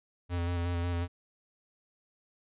square tone with vibrato, 86.8 Hz, F2, 10 cents flat, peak -30 dBFS, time 0.29-1.08 s, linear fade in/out 50 ms, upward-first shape square, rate 5.5 Hz, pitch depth 21 cents each way, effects resampled to 8000 Hz

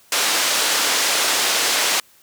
white band-pass noise, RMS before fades -19 dBFS, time 0.12-2 s, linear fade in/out 2 ms, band 390 to 6700 Hz, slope 12 dB/octave, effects white hiss -53 dBFS RMS until 2.22 s

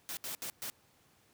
white noise bursts at uneven times, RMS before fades -40 dBFS, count 4, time 0.09-0.17 / 0.24-0.35 / 0.42-0.5 / 0.62-0.7 s, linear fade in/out 0 ms, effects pink hiss -67 dBFS RMS until 1.33 s + high-pass 80 Hz 12 dB/octave

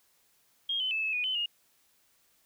sine tone with pitch steps, 3242 / 3043 / 2619 / 2596 / 2467 / 3043 / 2853 Hz, G#7 / F#7 / E7 / E7 / D#7 / F#7 / F7, -42 / +48 / -12 / -27 / -15 / +48 / +36 cents, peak -28 dBFS, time 0.69-1.46 s, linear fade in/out 5 ms, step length 110 ms, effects white hiss -68 dBFS RMS until 2.45 s

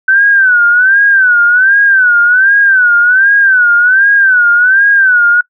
sine tone with vibrato, 1520 Hz, F#6, 46 cents sharp, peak -4 dBFS, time 0.08-5.41 s, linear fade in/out 5 ms, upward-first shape sine, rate 1.3 Hz, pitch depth 130 cents each way, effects noise-tail reverb RT60 0.1 s tail -23 dB re dry

